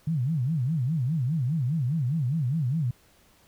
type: tone with vibrato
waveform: sine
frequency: 141.8 Hz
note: C#3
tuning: 40 cents sharp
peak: -23 dBFS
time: 0.07-2.91 s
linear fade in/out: 5 ms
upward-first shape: sine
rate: 4.9 Hz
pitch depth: 290 cents each way
effects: pink hiss -60 dBFS RMS until 3.47 s